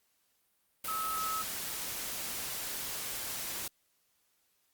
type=tone in noise; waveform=sine; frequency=1291 Hz; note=E6; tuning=37 cents flat; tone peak=-33 dBFS; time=0.88-1.42 s; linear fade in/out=5 ms; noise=white; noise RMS=-38 dBFS; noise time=0.84-3.68 s; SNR=+2 dB; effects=white hiss -74 dBFS RMS until 4.73 s + Opus 48 kbps